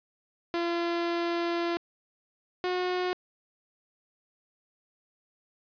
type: tone pair in turn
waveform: sawtooth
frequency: 341.8 / 362.9 Hz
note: F4 / F#4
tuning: -37 / -34 cents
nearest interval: minor second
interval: 103 cents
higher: second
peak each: -23 dBFS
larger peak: neither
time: 0.54-1.77 / 2.64-3.13 s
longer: first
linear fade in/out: 0 ms
effects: resampled to 11025 Hz + 9-bit